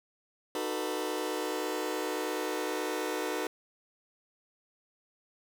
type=chord; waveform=sawtooth; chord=B dominant seventh; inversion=first; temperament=just; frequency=308.7 / 370.4 / 444.5 / 493.9 Hz; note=D#4 / F#4 / A4 / B4; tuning=-14 / +2 / +18 / 0 cents; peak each=-33 dBFS; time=0.55-3.47 s; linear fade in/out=2 ms; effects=none